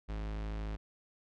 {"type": "tone", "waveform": "45% pulse", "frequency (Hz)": 52.8, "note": "G#1", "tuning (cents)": 29, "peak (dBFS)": -36, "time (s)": [0.08, 0.77], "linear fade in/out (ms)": 20, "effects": ["low-pass 4000 Hz 12 dB/octave"]}